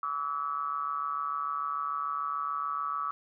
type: ring-modulated tone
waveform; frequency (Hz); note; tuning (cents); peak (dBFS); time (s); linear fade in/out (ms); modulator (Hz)
triangle; 73.4; D2; 0; -25; 0.03-3.11; 0; 1220
effects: none